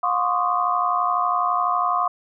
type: tone cluster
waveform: sine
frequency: 714 / 1042 / 1114 / 1228 Hz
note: F5 / C6 / C#6 / D#6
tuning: +38 / -7 / +8 / -23 cents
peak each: -24 dBFS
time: 0.03-2.08 s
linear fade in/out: 5 ms
effects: none